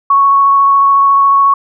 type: tone with vibrato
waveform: sine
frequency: 1108.7 Hz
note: C#6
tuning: in tune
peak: -5 dBFS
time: 0.1-1.54 s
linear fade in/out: 5 ms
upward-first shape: triangle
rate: 14 Hz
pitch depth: 10 cents each way
effects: none